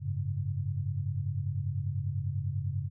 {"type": "chord", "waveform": "sine", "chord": "F# suspended second", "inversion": "none", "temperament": "equal with one note detuned", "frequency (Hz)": [93.74, 103.83, 138.59], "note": ["F#2", "G#2", "C#3"], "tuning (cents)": [23, 0, 0], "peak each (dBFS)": -34, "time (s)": [0, 2.9], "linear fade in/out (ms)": 50, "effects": []}